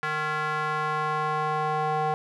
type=tone with band-pass filter sweep; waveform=square; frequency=153.7 Hz; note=D#3; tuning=21 cents flat; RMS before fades=-27 dBFS; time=0.03-2.14 s; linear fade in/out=0 ms; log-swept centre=1500 to 810 Hz; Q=2.4; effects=none